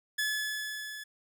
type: tone with level ramp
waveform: sawtooth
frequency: 1715 Hz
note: A6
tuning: 45 cents flat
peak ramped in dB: -24 to -37 dBFS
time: 0.18-1.04 s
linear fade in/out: 10 ms
effects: none